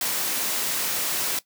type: high-pass noise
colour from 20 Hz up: white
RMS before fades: -26 dBFS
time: 0.01-1.39 s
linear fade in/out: 2 ms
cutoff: 160 Hz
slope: 12 dB/octave
effects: noise-tail reverb RT60 0.1 s tail -17 dB re dry